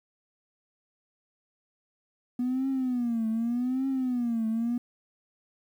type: tone with vibrato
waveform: triangle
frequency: 244 Hz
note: B3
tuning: 21 cents flat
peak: -22 dBFS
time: 2.39-4.78 s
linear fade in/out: 5 ms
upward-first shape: triangle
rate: 0.84 Hz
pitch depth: 180 cents each way
effects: tanh soft clip ceiling -22 dBFS + 10-bit